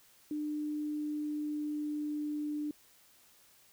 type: tone with pitch glide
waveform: sine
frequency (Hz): 300.1 to 297.9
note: D4 to D4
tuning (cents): +38 to +25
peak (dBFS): -33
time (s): 0.31-2.71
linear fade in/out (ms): 2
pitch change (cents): -13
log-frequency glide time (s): 0.46-2.47
effects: white hiss -63 dBFS RMS until 3.72 s